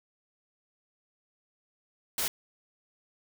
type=noise; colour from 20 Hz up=white; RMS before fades=-30 dBFS; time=2.18-2.28 s; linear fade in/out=2 ms; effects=none